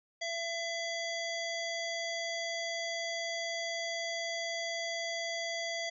harmonic tone, 672 Hz, E5, 33 cents sharp, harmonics 1 / 3 / 5 / 7 / 9 / 10, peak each -38 / -38 / -42 / -43 / -47 / -49 dBFS, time 0.21-5.9 s, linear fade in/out 10 ms, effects none

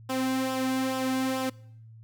sawtooth tone with flanger, 261.4 Hz, C4, 1 cent flat, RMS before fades -28 dBFS, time 0.09-1.5 s, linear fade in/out 10 ms, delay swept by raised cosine 0.46 to 2.26 ms, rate 2.3 Hz, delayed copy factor -0.55, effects noise-tail reverb RT60 0.7 s tail -23 dB re dry + added 112 Hz sine -46 dBFS peak until 2.03 s

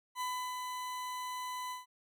40% pulse tone with ADSR envelope, 1002 Hz, B5, 25 cents sharp, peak -33 dBFS, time 0.15-1.86 s, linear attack 59 ms, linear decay 330 ms, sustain -4 dB, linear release 150 ms, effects none

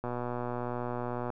click train, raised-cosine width 1 ms, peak -21 dBFS, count 155, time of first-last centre 0.04-1.302 s, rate 122 Hz, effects none

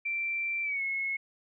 sine tone with pitch glide, 2349 to 2179 Hz, D7 to C#7, 0 to -30 cents, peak -29 dBFS, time 0.05-1.17 s, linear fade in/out 10 ms, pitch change -130 cents, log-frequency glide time 0.63-0.82 s, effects none

